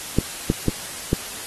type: clicks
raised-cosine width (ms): 3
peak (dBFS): -3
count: 4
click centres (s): 0.186 / 0.501 / 0.683 / 1.131
effects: white hiss -33 dBFS RMS until 1.46 s + AAC 32 kbps